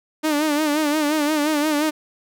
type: tone with vibrato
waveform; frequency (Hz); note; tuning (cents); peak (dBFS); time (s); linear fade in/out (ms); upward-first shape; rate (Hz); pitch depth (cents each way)
sawtooth; 301.2; D4; +44; -14; 0.23-1.91; 20; sine; 5.7; 74
effects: none